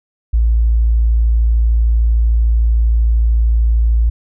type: tone with tanh clipping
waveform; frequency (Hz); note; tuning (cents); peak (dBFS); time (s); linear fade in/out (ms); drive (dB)
triangle; 56.6; A1; +50; -9; 0.33-4.1; 10; 4
effects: none